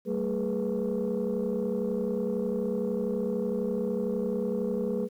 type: tone cluster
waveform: sine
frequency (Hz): 193.7 / 224.8 / 417.6 / 490.5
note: G3 / A3 / G#4 / B4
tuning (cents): -20 / +37 / +10 / -12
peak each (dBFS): -31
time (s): 0.05-5.09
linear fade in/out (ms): 50
effects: tanh soft clip ceiling -21 dBFS + 10-bit